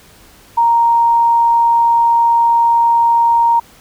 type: tone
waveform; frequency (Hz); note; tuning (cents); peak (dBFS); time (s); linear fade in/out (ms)
sine; 932.3; A#5; 0; -8; 0.57-3.6; 10
effects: pink hiss -44 dBFS RMS until 3.8 s